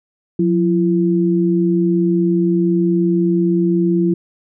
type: tone pair together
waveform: sine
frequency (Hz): 179.16 / 338.2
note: F3 / E4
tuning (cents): +44 / +44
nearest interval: major seventh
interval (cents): 1100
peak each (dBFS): -15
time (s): 0.39-4.14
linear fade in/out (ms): 5
effects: none